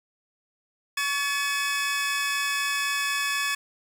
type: tone cluster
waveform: sawtooth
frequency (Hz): 1124 / 1718 / 2557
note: C#6 / A6 / D#7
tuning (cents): +24 / -42 / +47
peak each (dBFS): -27 / -24 / -26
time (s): 0.97-3.55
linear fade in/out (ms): 5
effects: low-pass 12000 Hz 12 dB/octave + 8-bit